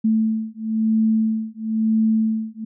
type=beating tone pair; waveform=sine; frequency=220 / 221 Hz; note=A3 / A3; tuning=0 / +8 cents; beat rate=1 Hz; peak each=-20 dBFS; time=0.04-2.65 s; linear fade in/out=10 ms; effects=none